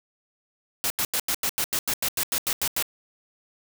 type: noise bursts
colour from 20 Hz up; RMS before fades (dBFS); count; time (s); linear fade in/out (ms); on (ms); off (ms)
white; -25; 14; 0.84-2.825; 0; 61; 87
effects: none